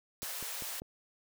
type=high-pass noise; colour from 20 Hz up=white; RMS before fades=-40 dBFS; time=0.22-0.8 s; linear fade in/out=0 ms; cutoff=480 Hz; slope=24 dB/octave
type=click train; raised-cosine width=2 ms; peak=-32 dBFS; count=4; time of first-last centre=0.23-0.819 s; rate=5.09 Hz
effects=none